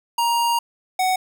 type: tone pair in turn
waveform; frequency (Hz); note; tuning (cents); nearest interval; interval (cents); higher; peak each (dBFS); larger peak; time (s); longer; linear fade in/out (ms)
square; 939 / 745.3; A#5 / F#5; +12 / +12; major third; 400; first; -18 / -18; neither; 0.18-0.59 / 0.99-1.16; first; 5
effects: none